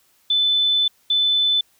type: tone bursts at uneven times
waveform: sine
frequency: 3510 Hz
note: A7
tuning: 5 cents flat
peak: -15 dBFS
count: 2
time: 0.3-0.88 / 1.1-1.61 s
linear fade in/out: 5 ms
effects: white hiss -60 dBFS RMS until 1.79 s